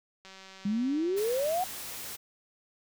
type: click train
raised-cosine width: 0.2 ms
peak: -32 dBFS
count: 245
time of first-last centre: 0.25-1.527 s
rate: 191 Hz
type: exponential sweep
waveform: sine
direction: up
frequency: 195.5 to 760 Hz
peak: -26 dBFS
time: 0.65-1.64 s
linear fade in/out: 5 ms
type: noise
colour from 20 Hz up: white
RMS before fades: -40 dBFS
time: 1.16-2.17 s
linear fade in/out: 20 ms
effects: none